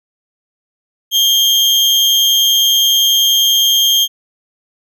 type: tone with amplitude modulation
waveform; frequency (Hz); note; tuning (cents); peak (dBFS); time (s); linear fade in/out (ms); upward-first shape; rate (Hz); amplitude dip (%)
35% pulse; 3215; G7; +43; -5; 1.11-4.08; 50; sine; 211; 50
effects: none